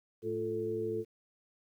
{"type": "harmonic tone with a mistuned harmonic", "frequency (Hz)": 110, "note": "A2", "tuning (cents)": 0, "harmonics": [1, 2, 3, 4], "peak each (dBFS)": [-43, -44, -37, -34], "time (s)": [0.22, 1.05], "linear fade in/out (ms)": 50, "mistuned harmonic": 3, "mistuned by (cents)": 88, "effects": ["11-bit"]}